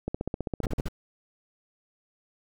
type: click train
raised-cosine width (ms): 2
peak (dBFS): -16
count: 12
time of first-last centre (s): 0.08-0.799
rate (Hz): 15.3
type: noise bursts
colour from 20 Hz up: brown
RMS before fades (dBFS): -29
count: 4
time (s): 0.63-0.885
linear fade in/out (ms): 5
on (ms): 30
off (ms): 45
effects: none